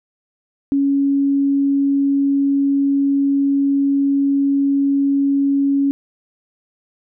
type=tone; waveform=sine; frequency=278.3 Hz; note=C#4; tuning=7 cents sharp; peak=-13 dBFS; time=0.72-5.91 s; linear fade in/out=0 ms; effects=none